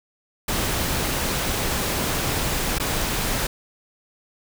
pink noise with dropouts, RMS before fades -24 dBFS, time 0.48-3.47 s, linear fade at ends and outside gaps 5 ms, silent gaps 2.785-2.798 s, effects none

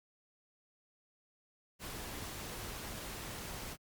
pink noise, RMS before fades -44 dBFS, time 1.79-3.77 s, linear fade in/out 50 ms, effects Opus 48 kbps

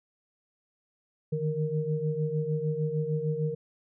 sine tone cluster, 150.3 / 156.9 / 465.5 Hz, D3 / D#3 / A#4, +40 / +15 / -2 cents, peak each -31 dBFS, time 1.32-3.55 s, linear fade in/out 10 ms, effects none

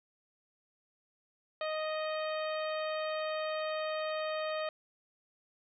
harmonic tone, 622.3 Hz, D#5, in tune, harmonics 1 / 2 / 3 / 4 / 5 / 6 / 7, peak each -34 / -40 / -44 / -46 / -48 / -50 / -51 dBFS, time 1.61-4.69 s, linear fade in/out 2 ms, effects none

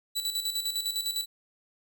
sawtooth tone with tremolo, 3951 Hz, B7, in tune, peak -24 dBFS, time 0.15-1.26 s, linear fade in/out 20 ms, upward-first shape square, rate 9.9 Hz, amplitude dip 60%, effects none

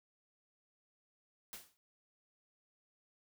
white noise with exponential decay, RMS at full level -44 dBFS, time 1.53-1.77 s, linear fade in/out 0 ms, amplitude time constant 52 ms, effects none

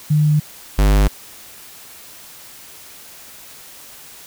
sine / square tone pair in turn, 150.7 / 50.29 Hz, D3 / G1, +45 / +45 cents, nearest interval octave + perfect fifth, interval 1900 cents, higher first, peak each -11 dBFS, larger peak neither, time 0.1-0.4 / 0.78-1.08 s, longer neither, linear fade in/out 10 ms, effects white hiss -40 dBFS RMS until 4.26 s

